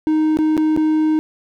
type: tone with dropouts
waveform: triangle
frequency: 311.1 Hz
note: D#4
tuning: in tune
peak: -11 dBFS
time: 0.07-1.19 s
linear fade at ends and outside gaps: 0 ms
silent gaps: 0.371-0.388 / 0.568-0.577 / 0.764-0.774 s
effects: none